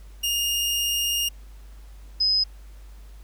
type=tone pair in turn; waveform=sawtooth / sine; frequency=2834 / 5050 Hz; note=F7 / D#8; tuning=+25 / +25 cents; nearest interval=minor seventh; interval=1000 cents; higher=second; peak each=-19 / -18 dBFS; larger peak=second; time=0.23-1.29 / 2.2-2.44 s; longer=first; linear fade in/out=10 ms; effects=added 50 Hz sine -41 dBFS peak until 3.23 s + pink hiss -57 dBFS RMS until 3.23 s